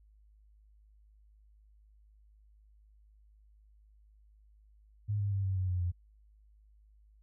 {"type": "tone with pitch steps", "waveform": "sine", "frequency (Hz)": [103.83, 100.99, 98.23, 95.54, 92.93, 90.39, 87.92], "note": ["G#2", "G#2", "G2", "G2", "F#2", "F#2", "F2"], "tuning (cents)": [0, -48, 4, -44, 8, -40, 12], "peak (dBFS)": -29, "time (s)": [5.08, 5.92], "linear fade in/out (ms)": 20, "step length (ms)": 120, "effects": ["added 52 Hz sine -59 dBFS peak until 7.22 s"]}